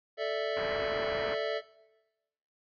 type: chord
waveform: square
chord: A suspended fourth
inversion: none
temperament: equal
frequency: 440 / 587.3 / 659.3 Hz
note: A4 / D5 / E5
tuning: 0 / 0 / 0 cents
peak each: -35 dBFS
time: 0.17-1.62 s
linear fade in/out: 50 ms
type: low-pass noise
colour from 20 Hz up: white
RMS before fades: -39 dBFS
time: 0.56-1.35 s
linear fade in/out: 10 ms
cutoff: 2200 Hz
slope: 48 dB/octave
effects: noise-tail reverb RT60 1.0 s tail -19 dB re dry + resampled to 11025 Hz